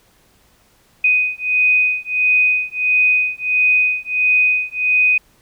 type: beating tone pair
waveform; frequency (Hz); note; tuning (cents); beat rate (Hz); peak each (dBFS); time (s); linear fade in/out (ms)
sine; 2496 / 2497.5; D#7 / D#7; +5 / +6; 1.5; -16; 1.04-5.18; 5
effects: pink hiss -55 dBFS RMS until 5.41 s